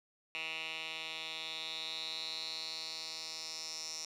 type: tone with band-pass filter sweep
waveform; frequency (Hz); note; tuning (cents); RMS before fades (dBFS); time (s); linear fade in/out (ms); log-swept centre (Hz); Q
10% pulse; 159.9; D#3; +48; -42; 0.35-4.05; 0; 2800 to 5600; 5.6
effects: none